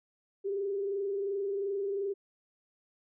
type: tone with frequency modulation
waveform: sine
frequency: 397.3 Hz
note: G4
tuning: 23 cents sharp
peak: -30 dBFS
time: 0.44-2.14 s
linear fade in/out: 20 ms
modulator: 22.8 Hz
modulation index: 0.52
effects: none